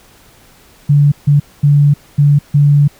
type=tone bursts at uneven times; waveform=sine; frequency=144.5 Hz; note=D3; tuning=28 cents flat; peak=-5 dBFS; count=5; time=0.89-1.12 / 1.27-1.4 / 1.63-1.94 / 2.18-2.39 / 2.54-2.88 s; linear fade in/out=10 ms; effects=pink hiss -45 dBFS RMS until 2.99 s